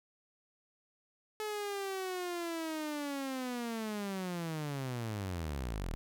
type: linear sweep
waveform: sawtooth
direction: down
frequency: 430.5 to 35.84 Hz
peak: -32 dBFS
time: 1.4-5.95 s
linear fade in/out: 0 ms
effects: none